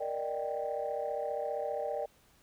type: chord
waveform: sine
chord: Eb major seventh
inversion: second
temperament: equal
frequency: 466.2 / 587.3 / 622.3 / 784 Hz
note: Bb4 / D5 / Eb5 / G5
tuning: 0 / 0 / 0 / 0 cents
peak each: -38 / -35 / -39 / -38 dBFS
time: 0-2.06 s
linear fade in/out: 10 ms
effects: tanh soft clip ceiling -24 dBFS + pink hiss -65 dBFS RMS until 2.42 s